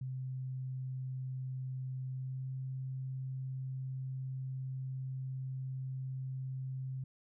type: tone with pitch glide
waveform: sine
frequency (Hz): 130 to 131.36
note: C3 to C3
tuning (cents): -11 to +7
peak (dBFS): -37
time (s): 0.01-7.04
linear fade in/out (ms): 5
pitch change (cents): +18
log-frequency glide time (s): 2.1-2.51
effects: none